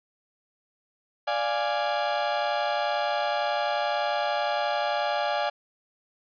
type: chord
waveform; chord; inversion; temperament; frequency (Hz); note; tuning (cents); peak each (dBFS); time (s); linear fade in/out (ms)
35% pulse; D diminished; none; equal; 587.3 / 698.5 / 830.6; D5 / F5 / Ab5; 0 / 0 / 0; -27 / -28 / -27; 1.27-5.5; 10
effects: resampled to 11025 Hz + 9-bit